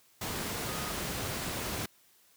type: tone in noise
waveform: sine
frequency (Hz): 1244.5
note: D#6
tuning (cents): 0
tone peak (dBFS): -44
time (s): 0.67-0.92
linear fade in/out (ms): 5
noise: pink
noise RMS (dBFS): -35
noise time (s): 0.21-1.86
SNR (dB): -12
effects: white hiss -64 dBFS RMS until 2.36 s + high-pass 60 Hz 12 dB/octave

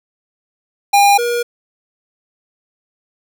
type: tone pair in turn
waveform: square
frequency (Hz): 807 / 477.5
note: G#5 / A#4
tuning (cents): -50 / +42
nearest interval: major sixth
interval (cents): 908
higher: first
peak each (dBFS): -8 / -16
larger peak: first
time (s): 0.93-1.18 / 1.18-1.43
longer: neither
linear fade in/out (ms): 10
effects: none

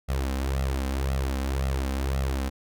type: tone with flanger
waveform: sawtooth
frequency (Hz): 67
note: C2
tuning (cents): +42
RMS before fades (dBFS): -27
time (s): 0.08-2.5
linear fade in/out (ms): 20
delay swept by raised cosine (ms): 1.5 to 3.9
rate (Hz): 1.9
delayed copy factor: +0.7
effects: none

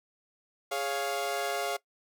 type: chord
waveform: sawtooth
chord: Db major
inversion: second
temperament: equal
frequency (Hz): 415.3 / 554.4 / 698.5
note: Ab4 / Db5 / F5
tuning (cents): 0 / 0 / 0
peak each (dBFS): -32 / -31 / -29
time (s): 0.71-1.77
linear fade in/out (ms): 10
effects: noise-tail reverb RT60 0.1 s tail -20 dB re dry

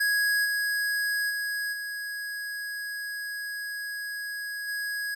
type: tone with level steps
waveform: square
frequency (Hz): 1661.2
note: G#6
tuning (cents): 0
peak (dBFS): -23 / -26 / -29 / -33 / -30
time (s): 0-5.15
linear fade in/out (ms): 10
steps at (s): 0.44 / 1.29 / 1.72 / 4.67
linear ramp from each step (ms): 20
effects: none

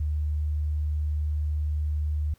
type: tone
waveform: sine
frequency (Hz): 75.3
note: D2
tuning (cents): +44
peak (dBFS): -24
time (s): 0-2.34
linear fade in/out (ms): 5
effects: pink hiss -64 dBFS RMS until 2.38 s

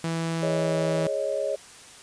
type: tone with pitch glide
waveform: sawtooth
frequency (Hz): 164.81 to 163.01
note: E3 to E3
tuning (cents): 0 to -19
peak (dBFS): -22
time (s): 0.04-1.07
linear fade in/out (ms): 2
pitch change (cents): -19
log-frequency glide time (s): 0.38-0.89
type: chord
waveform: sine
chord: Ab suspended fourth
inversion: none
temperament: just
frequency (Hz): 415.3 / 553.7 / 623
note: Ab4 / Db5 / Eb5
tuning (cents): 0 / -2 / +2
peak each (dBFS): -32 / -27 / -29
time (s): 0.42-1.56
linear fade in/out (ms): 10
effects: white hiss -47 dBFS RMS until 2.02 s + resampled to 22050 Hz

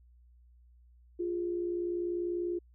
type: tone pair together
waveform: sine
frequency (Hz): 349.2 / 409.4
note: F4 / G#4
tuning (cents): 0 / -25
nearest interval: minor third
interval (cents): 275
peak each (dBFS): -31 / -40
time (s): 1.19-2.59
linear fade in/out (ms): 10
effects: added 60 Hz sine -57 dBFS peak until 2.74 s

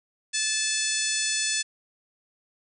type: harmonic tone with a mistuned harmonic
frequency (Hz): 871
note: A5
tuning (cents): -18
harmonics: 2 / 3 / 4 / 5 / 6 / 7 / 8 / 9 / 10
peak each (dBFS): -33 / -33 / -33 / -33 / -33 / -33 / -33 / -33 / -33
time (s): 0.33-1.63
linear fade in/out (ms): 20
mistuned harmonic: 10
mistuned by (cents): +18
effects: none

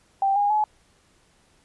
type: tone with pitch steps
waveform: sine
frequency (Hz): 784 / 816.8 / 851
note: G5 / G#5 / G#5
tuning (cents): 0 / -29 / +42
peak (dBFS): -18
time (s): 0.22-0.64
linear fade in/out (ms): 2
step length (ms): 140
effects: pink hiss -61 dBFS RMS until 1.64 s + resampled to 24000 Hz

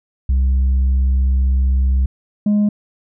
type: tone pair in turn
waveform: sine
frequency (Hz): 65.4 / 207.6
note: C2 / G#3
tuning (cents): 0 / 0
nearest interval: octave + minor sixth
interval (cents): 2000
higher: second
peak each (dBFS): -9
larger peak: neither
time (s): 0.29-2.06 / 2.46-2.69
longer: first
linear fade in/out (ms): 5
effects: tanh soft clip ceiling -11 dBFS

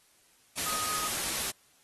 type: tone in noise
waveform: sine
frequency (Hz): 1251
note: D#6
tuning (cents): +9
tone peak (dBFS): -35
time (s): 0.66-1.08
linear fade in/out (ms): 10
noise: white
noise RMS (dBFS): -32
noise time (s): 0.57-1.51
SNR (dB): -6
effects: white hiss -64 dBFS RMS until 1.83 s + AAC 32 kbps

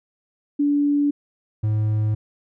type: tone pair in turn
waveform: sine / triangle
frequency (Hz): 288.7 / 107.39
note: D4 / A2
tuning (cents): -30 / -42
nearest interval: octave + perfect fourth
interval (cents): 1712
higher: first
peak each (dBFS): -16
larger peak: neither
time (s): 0.59-1.11 / 1.63-2.15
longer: neither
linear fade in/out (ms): 10
effects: none

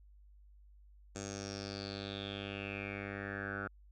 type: tone with low-pass filter sweep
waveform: 10% pulse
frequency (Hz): 100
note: G2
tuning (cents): +35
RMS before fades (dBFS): -42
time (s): 1.15-3.68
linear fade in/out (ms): 10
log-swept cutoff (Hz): 7000 to 1400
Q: 7.4
effects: added 50 Hz sine -57 dBFS peak until 3.91 s

